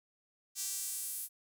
sawtooth tone with high-pass filter sweep, 390.4 Hz, G4, 7 cents flat, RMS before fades -39 dBFS, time 0.55-1.29 s, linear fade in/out 50 ms, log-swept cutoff 6600 to 11000 Hz, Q 1.6, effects none

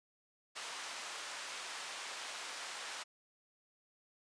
pink band-pass noise, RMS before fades -45 dBFS, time 0.55-3.04 s, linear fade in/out 20 ms, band 950 to 8100 Hz, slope 12 dB/octave, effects resampled to 22050 Hz

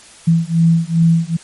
sine beating tone pair, 164.5 / 167 Hz, E3 / E3, -3 / +23 cents, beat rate 2.5 Hz, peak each -13 dBFS, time 0.27-1.37 s, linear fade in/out 10 ms, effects white hiss -41 dBFS RMS until 1.43 s + MP3 48 kbps

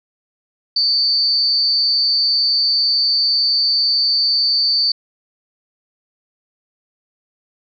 sine tone with amplitude modulation, 4569 Hz, D8, 48 cents flat, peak -10 dBFS, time 0.76-4.92 s, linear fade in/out 5 ms, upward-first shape sine, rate 291 Hz, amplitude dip 65%, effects none

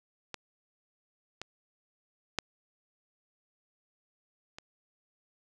clicks, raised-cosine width 0.2 ms, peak -20 / -21 / -11 / -26 dBFS, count 4, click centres 0.343 / 1.416 / 2.387 / 4.585 s, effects none

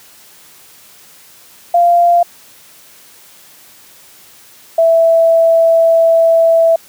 sine tone pair in turn, 693 / 660 Hz, F5 / E5, -14 / +2 cents, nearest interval minor second, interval 84 cents, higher first, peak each -6 dBFS, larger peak neither, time 1.74-2.23 / 4.78-6.76 s, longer second, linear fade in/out 5 ms, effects white hiss -42 dBFS RMS until 6.88 s + high-pass 80 Hz 12 dB/octave

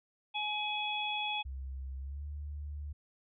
harmonic tone, 843 Hz, G#5, 26 cents sharp, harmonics 1 / 3 / 4, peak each -37 / -37 / -37 dBFS, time 0.34-1.43 s, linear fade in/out 20 ms
sine tone with pitch glide, 66.4 to 73.25 Hz, C2 to D2, +26 to -4 cents, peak -38 dBFS, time 1.45-2.93 s, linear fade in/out 10 ms, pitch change +170 cents, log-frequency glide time 1.98-2.25 s
effects none

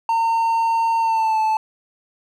triangle tone with pitch glide, 912 to 874.3 Hz, A#5 to A5, -38 to -11 cents, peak -14 dBFS, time 0.09-1.57 s, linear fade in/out 2 ms, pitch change -73 cents, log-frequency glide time 0.99-1.39 s, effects none

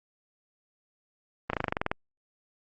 slowing click train, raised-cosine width 0.5 ms, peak -12 dBFS, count 11, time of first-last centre 1.5-1.915 s, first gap 33 ms, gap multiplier 1.05, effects Opus 32 kbps

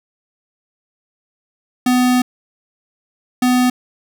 square tone bursts at uneven times, 250 Hz, B3, 21 cents sharp, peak -12 dBFS, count 2, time 1.86-2.22 / 3.42-3.7 s, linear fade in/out 5 ms, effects none

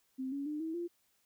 sine tone with pitch steps, 261.6 / 280.4 / 300.5 / 322.1 / 345.2 Hz, C4 / C#4 / D4 / E4 / F4, 0 / +20 / +40 / -40 / -20 cents, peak -35 dBFS, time 0.18-0.88 s, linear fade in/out 20 ms, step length 140 ms, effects white hiss -74 dBFS RMS until 1.25 s

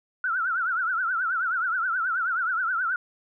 sine tone with vibrato, 1421 Hz, F6, 30 cents sharp, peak -23 dBFS, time 0.24-2.96 s, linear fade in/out 2 ms, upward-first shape triangle, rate 9.4 Hz, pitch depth 170 cents each way, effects none

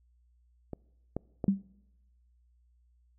clicks, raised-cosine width 2 ms, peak -24 / -19 / -18 dBFS, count 3, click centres 0.733 / 1.166 / 1.442 s
sine tone with exponential decay, 196 Hz, G3, in tune, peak -18 dBFS, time 1.48-1.65 s, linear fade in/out 2 ms, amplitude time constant 35 ms
effects noise-tail reverb RT60 1.0 s tail -25 dB re dry + added 60 Hz sine -63 dBFS peak until 3.18 s

